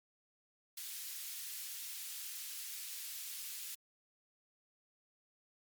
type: high-pass noise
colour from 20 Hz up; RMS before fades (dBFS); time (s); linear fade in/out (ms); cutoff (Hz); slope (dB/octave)
white; -45; 0.77-3.75; 5; 2500; 12
effects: Opus 48 kbps